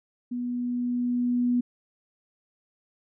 sine tone with level ramp, 244.5 Hz, B3, 17 cents flat, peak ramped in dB -28 to -20 dBFS, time 0.31-1.61 s, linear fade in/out 10 ms, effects none

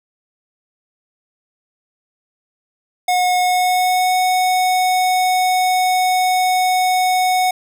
square tone with pitch glide, 726 to 737.8 Hz, F#5 to F#5, -33 to -5 cents, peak -14 dBFS, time 3.08-7.51 s, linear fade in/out 5 ms, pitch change +28 cents, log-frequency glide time 3.38-4.16 s, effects none

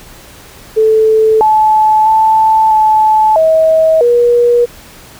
sine tone with pitch steps, 438.5 / 864 / 878 / 866 / 640 / 479.5 Hz, A4 / A5 / A5 / A5 / D#5 / A#4, -6 / -32 / -4 / -28 / +49 / +49 cents, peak -5 dBFS, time 0.76-4.66 s, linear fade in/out 20 ms, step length 650 ms, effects pink hiss -36 dBFS RMS until 5.19 s

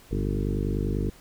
harmonic tone with a mistuned harmonic, 50.1 Hz, G1, 38 cents sharp, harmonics 1 / 2 / 3 / 4 / 5 / 6 / 7 / 8 / 9, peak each -28 / -31 / -33 / -34 / -35 / -36 / -36 / -37 / -38 dBFS, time 0.11-1.1 s, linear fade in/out 5 ms, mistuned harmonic 3, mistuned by -68 cents, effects pink hiss -53 dBFS RMS until 1.2 s

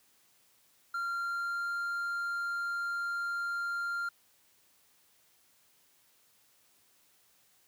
triangle tone with pitch glide, 1384 to 1392.8 Hz, F6 to F6, -16 to -5 cents, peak -30 dBFS, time 0.94-4.09 s, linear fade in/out 5 ms, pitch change +11 cents, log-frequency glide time 1.15-1.71 s, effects white hiss -67 dBFS RMS until 7.67 s + high-pass 60 Hz 12 dB/octave

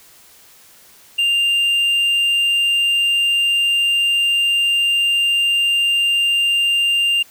triangle tone, 2794 Hz, F7, in tune, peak -12 dBFS, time 1.18-7.23 s, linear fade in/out 10 ms, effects white hiss -47 dBFS RMS until 7.3 s

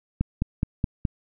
click train, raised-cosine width 5 ms, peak -10 dBFS, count 5, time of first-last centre 0.21-1.052 s, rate 4.75 Hz, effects none

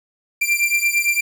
45% pulse beating tone pair, 2363 / 2371.8 Hz, D7 / D7, +10 / +16 cents, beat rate 8.8 Hz, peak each -19 dBFS, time 0.41-1.21 s, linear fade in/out 10 ms, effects 8-bit

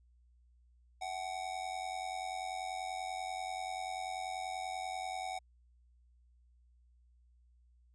square tone with amplitude modulation, 750 Hz, F#5, 23 cents sharp, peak -35 dBFS, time 1.01-5.39 s, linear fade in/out 10 ms, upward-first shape sine, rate 90.3 Hz, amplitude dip 75%, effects added 60 Hz sine -63 dBFS peak until 7.94 s + resampled to 22050 Hz

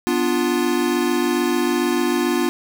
square chord, B diminished, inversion none, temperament equal, 246.9 / 293.7 / 349.2 Hz, B3 / D4 / F4, 0 / 0 / 0 cents, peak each -23 / -24 / -21 dBFS, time 0.07-2.49 s, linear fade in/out 0 ms, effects none

